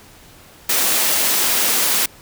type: high-pass noise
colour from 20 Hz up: white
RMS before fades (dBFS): -17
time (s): 0.69-2.06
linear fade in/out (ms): 5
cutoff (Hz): 190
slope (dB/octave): 24
effects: pink hiss -45 dBFS RMS until 2.21 s

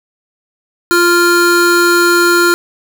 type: tone pair together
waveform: square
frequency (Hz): 347.7 / 1396.9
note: F4 / F6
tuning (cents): -8 / 0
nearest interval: 2 octaves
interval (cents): 2408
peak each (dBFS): -11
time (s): 0.91-2.54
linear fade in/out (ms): 0
effects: none

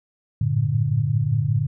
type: tone cluster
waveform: sine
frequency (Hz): 96.2 / 108.2 / 113.5 / 145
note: G2 / A2 / A#2 / D3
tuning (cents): -32 / -29 / -46 / -22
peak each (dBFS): -28 / -29 / -21 / -22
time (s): 0.41-1.67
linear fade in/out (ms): 5
effects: none

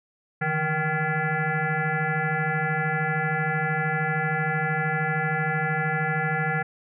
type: tone with frequency modulation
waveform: sine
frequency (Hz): 771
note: G5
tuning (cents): -29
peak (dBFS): -22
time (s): 0.41-6.63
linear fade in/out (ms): 10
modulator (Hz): 311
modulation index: 3.9
effects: none

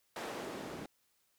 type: noise with band-pass filter sweep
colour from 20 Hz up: white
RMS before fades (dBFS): -43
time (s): 0.16-0.86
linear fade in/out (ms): 2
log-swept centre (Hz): 560 to 220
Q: 1
effects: white hiss -75 dBFS RMS until 1.38 s

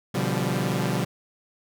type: chord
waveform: sawtooth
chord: G dominant seventh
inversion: first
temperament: equal with one note detuned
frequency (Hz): 123.47 / 144.39 / 174.61 / 196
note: B2 / D3 / F3 / G3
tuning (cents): 0 / -29 / 0 / 0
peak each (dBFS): -25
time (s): 0.14-1.05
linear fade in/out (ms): 10
effects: none

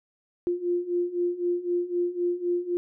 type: beating tone pair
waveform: sine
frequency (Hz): 349.2 / 353.1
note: F4 / F4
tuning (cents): 0 / +19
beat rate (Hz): 3.9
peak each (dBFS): -29 / -26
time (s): 0.47-2.77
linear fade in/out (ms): 0
effects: none

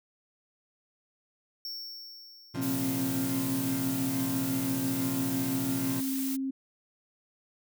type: tone with exponential decay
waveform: square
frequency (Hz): 5460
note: F8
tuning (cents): -40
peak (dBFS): -35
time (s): 1.65-3.59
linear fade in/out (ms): 1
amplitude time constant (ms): 420
type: chord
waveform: 30% pulse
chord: Bb suspended second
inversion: none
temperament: equal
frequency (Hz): 116.54 / 130.81 / 174.61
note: Bb2 / C3 / F3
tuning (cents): 0 / 0 / 0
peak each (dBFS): -36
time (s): 2.54-6.01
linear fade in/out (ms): 10
type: tone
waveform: sine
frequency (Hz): 267.6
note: C4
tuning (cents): +39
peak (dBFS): -29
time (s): 2.57-6.51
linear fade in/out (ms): 10
type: noise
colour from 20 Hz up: blue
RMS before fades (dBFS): -37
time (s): 2.61-6.37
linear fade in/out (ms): 20
effects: none

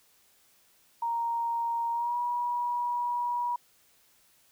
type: tone with pitch glide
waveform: sine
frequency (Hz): 932.3 to 965.2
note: A#5 to B5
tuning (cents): 0 to -40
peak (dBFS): -27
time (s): 1.02-3.56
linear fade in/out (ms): 5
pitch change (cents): +60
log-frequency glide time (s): 1.92-2.17
effects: white hiss -64 dBFS RMS until 4.51 s

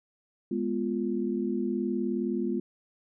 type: chord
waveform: sine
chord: F diminished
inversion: first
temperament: equal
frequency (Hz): 207.7 / 246.9 / 349.2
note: Ab3 / Cb4 / F4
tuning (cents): 0 / 0 / 0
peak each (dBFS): -31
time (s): 0.51-2.6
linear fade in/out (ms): 5
effects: none

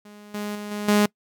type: tone with level steps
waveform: sawtooth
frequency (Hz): 207.6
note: G#3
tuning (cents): 0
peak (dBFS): -39 / -24 / -28 / -24 / -12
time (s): 0.05-1.06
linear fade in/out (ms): 5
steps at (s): 0.34 / 0.55 / 0.71 / 0.88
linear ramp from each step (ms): 5
effects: noise-tail reverb RT60 0.1 s tail -24 dB re dry

